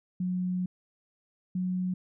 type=tone pair in turn; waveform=sine; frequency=181.9 / 183.06 Hz; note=F#3 / F#3; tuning=-29 / -18 cents; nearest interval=unison; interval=11 cents; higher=second; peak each=-27 dBFS; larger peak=neither; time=0.2-0.66 / 1.55-1.94 s; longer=first; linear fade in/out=5 ms; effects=none